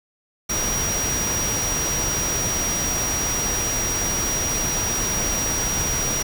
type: tone in noise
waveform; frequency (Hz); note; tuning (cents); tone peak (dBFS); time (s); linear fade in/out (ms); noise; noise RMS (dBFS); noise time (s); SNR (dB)
sine; 5740; F8; +47; -23; 0.49-6.23; 10; pink; -26; 0.49-6.23; 0
effects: none